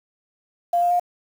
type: tone with pitch steps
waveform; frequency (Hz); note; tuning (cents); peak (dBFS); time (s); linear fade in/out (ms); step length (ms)
sine; 696 / 702.1 / 708.2; F5 / F5 / F5; -6 / +9 / +24; -16; 0.73-0.997; 5; 89
effects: 7-bit